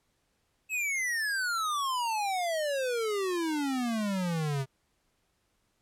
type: exponential sweep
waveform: square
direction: down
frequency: 2621 to 130.81 Hz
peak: -29 dBFS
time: 0.69-4.66 s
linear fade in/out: 50 ms
effects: pink hiss -74 dBFS RMS until 5.81 s + low-pass 12000 Hz 12 dB/octave